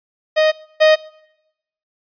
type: tone pair in turn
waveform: 45% pulse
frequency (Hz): 622.3 / 622.3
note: D#5 / D#5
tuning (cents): 0 / 0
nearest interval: unison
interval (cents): 0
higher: neither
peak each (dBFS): -11 / -8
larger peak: second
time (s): 0.36-0.52 / 0.8-0.96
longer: neither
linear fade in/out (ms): 20
effects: noise-tail reverb RT60 0.9 s tail -23 dB re dry + resampled to 11025 Hz